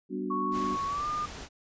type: chord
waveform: sine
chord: G major seventh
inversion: none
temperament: equal with one note detuned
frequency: 194.76 / 246.9 / 293.7 / 370 Hz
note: G3 / B3 / D4 / F#4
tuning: -11 / 0 / 0 / 0 cents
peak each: -36 dBFS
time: 0.09-0.78 s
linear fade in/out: 50 ms
type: tone with pitch glide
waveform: sine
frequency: 1108.7 to 1209 Hz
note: C#6 to D6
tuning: 0 to +50 cents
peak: -29 dBFS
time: 0.3-1.26 s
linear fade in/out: 10 ms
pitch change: +150 cents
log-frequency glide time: 0.86-1.08 s
type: noise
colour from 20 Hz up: pink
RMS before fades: -42 dBFS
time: 0.51-1.49 s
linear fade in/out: 50 ms
effects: resampled to 16000 Hz